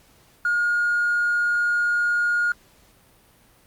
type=tone with hard clipping; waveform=sine; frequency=1429 Hz; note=F6; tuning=39 cents sharp; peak=-19 dBFS; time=0.45-2.52 s; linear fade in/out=2 ms; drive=1 dB; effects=pink hiss -56 dBFS RMS until 3.66 s + Opus 48 kbps